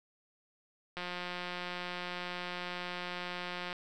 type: click train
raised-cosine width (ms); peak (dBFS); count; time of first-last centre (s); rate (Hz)
0.3; -23; 492; 0.97-3.728; 178
effects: none